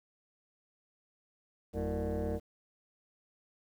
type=tone with frequency modulation; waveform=sine; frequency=185.7 Hz; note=F#3; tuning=7 cents sharp; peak=-29 dBFS; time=1.73-2.4 s; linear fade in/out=50 ms; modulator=136 Hz; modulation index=3.1; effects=tanh soft clip ceiling -30 dBFS + 10-bit